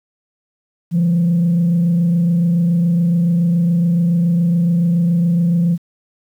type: tone with frequency modulation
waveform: sine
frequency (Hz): 171.3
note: F3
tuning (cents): -33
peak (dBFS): -10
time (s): 0.91-5.78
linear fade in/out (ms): 50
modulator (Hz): 27.1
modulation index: 0.29
effects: tanh soft clip ceiling -9 dBFS + 8-bit